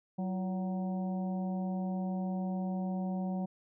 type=harmonic tone with a mistuned harmonic; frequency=186.8 Hz; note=F#3; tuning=17 cents sharp; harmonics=1 / 2 / 3 / 4 / 5; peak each=-32 / -47 / -45 / -44 / -53 dBFS; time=0.18-3.46 s; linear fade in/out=10 ms; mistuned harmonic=2; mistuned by=-120 cents; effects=none